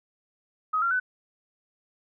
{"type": "tone with pitch steps", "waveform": "sine", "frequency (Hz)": [1263, 1377.3, 1502], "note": ["D#6", "F6", "F#6"], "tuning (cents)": [26, -24, 26], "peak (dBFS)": -22, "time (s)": [0.73, 1], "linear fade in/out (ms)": 10, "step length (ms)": 90, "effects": []}